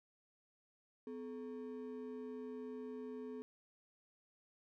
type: ring-modulated tone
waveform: triangle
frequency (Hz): 341.6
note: F4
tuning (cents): -38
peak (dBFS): -39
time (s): 1.07-3.42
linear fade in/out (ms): 0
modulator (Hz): 89.1
effects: none